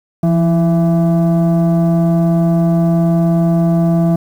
sine tone with frequency modulation, 169.5 Hz, E3, 49 cents sharp, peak -8 dBFS, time 0.23-4.16 s, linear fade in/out 5 ms, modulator 499 Hz, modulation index 0.65, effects tanh soft clip ceiling -6 dBFS + 7-bit

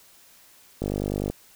click train, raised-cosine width 2 ms, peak -14 dBFS, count 25, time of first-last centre 0.82-1.3 s, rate 50 Hz, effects white hiss -54 dBFS RMS until 1.55 s

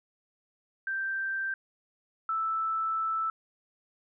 sine tone pair in turn, 1568 / 1318.5 Hz, G6 / E6, 0 / 0 cents, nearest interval minor third, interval 300 cents, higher first, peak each -29 / -27 dBFS, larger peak second, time 0.87-1.54 / 2.29-3.3 s, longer second, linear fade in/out 2 ms, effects none

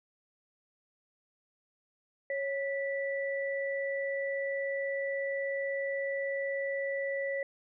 sine tone pair together, 551.7 / 1966 Hz, C#5 / B6, -8 / -8 cents, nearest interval octave + minor seventh, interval 2200 cents, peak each -32 / -36 dBFS, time 2.3-7.43 s, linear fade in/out 2 ms, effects none

